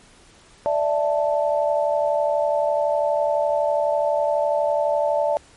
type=chord; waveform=sine; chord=D suspended second; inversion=none; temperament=equal; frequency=587.3 / 659.3 / 880 Hz; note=D5 / E5 / A5; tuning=0 / 0 / 0 cents; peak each=-20 / -23 / -25 dBFS; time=0.66-5.37 s; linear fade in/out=0 ms; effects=pink hiss -51 dBFS RMS until 5.56 s + MP3 48 kbps